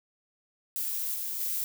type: noise with level steps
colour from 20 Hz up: violet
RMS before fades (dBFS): -32 / -34 / -31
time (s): 0.76-1.64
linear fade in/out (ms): 0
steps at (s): 1.14 / 1.4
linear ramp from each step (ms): 5
effects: none